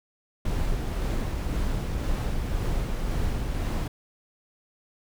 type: noise with tremolo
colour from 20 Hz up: brown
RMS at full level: -26 dBFS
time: 0.45-3.88 s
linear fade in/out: 5 ms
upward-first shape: sine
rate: 1.9 Hz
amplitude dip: 25%
effects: none